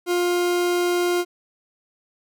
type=tone; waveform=40% pulse; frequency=352.8 Hz; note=F4; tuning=18 cents sharp; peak=-18 dBFS; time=0.06-1.25 s; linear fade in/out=50 ms; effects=none